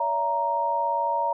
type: tone cluster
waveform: sine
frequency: 570 / 668 / 934 Hz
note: C#5 / E5 / A#5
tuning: +48 / +23 / +3 cents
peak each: -30 / -31 / -23 dBFS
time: 0-1.33 s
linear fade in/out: 5 ms
effects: none